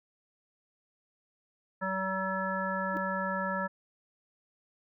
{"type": "harmonic tone", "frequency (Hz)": 190, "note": "F#3", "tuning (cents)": 46, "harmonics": [1, 3, 5, 7, 9], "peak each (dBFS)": [-36, -36, -36, -36, -36], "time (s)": [1.81, 3.68], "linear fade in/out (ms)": 20}
{"type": "tone with exponential growth", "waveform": "sine", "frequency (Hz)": 304.9, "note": "D#4", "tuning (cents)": -35, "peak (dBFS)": -31, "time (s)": [2.9, 2.97], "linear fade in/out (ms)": 0, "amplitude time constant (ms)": 15}
{"effects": []}